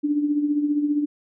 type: tone with tremolo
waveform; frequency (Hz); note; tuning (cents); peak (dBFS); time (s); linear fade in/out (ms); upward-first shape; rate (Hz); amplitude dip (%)
sine; 293.7; D4; 0; -16; 0.03-1.06; 20; triangle; 15; 65
effects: none